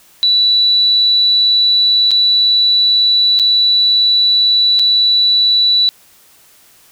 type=tone with dropouts; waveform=sine; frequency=3951 Hz; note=B7; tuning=in tune; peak=-8 dBFS; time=0.23-5.89 s; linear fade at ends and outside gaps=0 ms; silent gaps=2.108-2.115 / 3.39-3.397 / 4.791-4.795 s; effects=white hiss -47 dBFS RMS until 6.91 s